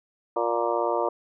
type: harmonic tone with a mistuned harmonic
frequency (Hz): 117.4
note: A#2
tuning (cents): +13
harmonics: 3 / 4 / 5 / 6 / 7 / 8 / 9 / 10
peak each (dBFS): -30 / -29 / -28 / -31 / -39 / -29 / -37 / -33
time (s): 0.36-1.09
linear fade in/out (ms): 5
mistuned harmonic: 7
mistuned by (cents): +78
effects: none